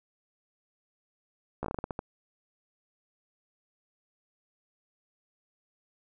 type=slowing click train; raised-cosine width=1 ms; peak=-19 dBFS; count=10; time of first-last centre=1.63-1.991 s; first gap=14 ms; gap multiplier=1.25; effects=none